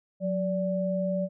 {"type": "tone pair together", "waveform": "sine", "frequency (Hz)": [183, 581], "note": ["F#3", "D5"], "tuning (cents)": [-19, -19], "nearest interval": "octave + minor sixth", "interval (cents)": 2000, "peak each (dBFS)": -28, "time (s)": [0.2, 1.29], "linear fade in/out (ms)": 50, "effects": []}